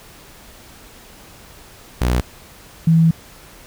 sawtooth / sine tone pair in turn, 61.4 / 163.63 Hz, B1 / E3, -9 / -12 cents, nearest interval octave + perfect fourth, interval 1697 cents, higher second, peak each -11 / -9 dBFS, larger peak second, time 2.01-2.21 / 2.87-3.11 s, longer second, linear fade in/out 5 ms, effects pink hiss -43 dBFS RMS until 3.66 s

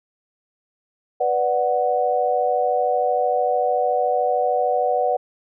sine chord, B minor, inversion none, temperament equal, 493.9 / 587.3 / 740 Hz, B4 / D5 / F#5, 0 / 0 / 0 cents, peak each -22 / -23 / -20 dBFS, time 1.2-5.17 s, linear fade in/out 10 ms, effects none

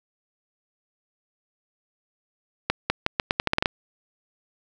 accelerating click train, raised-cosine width 0.3 ms, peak -4 dBFS, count 11, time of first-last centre 2.7-3.658 s, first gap 200 ms, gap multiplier 0.82, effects none

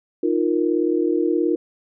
sine chord, Eb suspended second, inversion none, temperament just, 311.1 / 350 / 466.7 Hz, Eb4 / F4 / Bb4, 0 / +4 / +2 cents, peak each -21 / -20 / -24 dBFS, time 0.23-1.56 s, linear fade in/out 5 ms, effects none

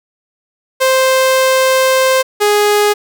sawtooth tone pair in turn, 523.3 / 415.3 Hz, C5 / G#4, 0 / 0 cents, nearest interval major third, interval 400 cents, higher first, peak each -5 dBFS, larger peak neither, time 0.8-2.23 / 2.4-2.94 s, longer first, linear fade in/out 20 ms, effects none

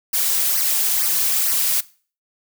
blue noise with flanger, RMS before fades -19 dBFS, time 0.13-1.81 s, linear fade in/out 10 ms, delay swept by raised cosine 0.27 to 3.47 ms, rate 2.2 Hz, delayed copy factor -0.8, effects noise-tail reverb RT60 0.4 s tail -20 dB re dry

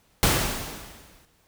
pink noise with exponential decay, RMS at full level -18 dBFS, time 0.23-1.25 s, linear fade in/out 0 ms, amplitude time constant 220 ms, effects pink hiss -63 dBFS RMS until 1.47 s

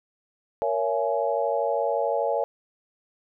sine chord, A# half-diminished seventh, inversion none, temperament just, 466.2 / 559.4 / 671.3 / 839.1 Hz, A#4 / C#5 / E5 / G#5, 0 / +16 / +31 / +18 cents, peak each -28 / -26 / -28 / -29 dBFS, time 0.62-2.44 s, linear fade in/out 0 ms, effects none

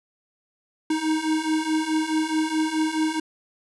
square beating tone pair, 311.1 / 315.8 Hz, D#4 / D#4, 0 / +26 cents, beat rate 4.7 Hz, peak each -27 / -24 dBFS, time 0.9-3.2 s, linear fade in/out 5 ms, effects resampled to 24000 Hz

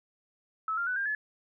sine tone with pitch steps, 1300 / 1393.3 / 1493.3 / 1600.5 / 1715.4 Hz, E6 / F6 / F#6 / G6 / A6, -24 / -4 / +16 / +36 / -44 cents, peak -28 dBFS, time 0.68-1.15 s, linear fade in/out 2 ms, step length 94 ms, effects none

